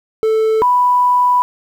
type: tone pair in turn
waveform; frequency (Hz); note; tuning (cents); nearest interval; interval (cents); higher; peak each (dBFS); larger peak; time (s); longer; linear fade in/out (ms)
triangle / sine; 440 / 987.8; A4 / B5; 0 / 0; octave + major second; 1400; second; -9; neither; 0.23-0.62 / 0.62-1.42; second; 0
effects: 7-bit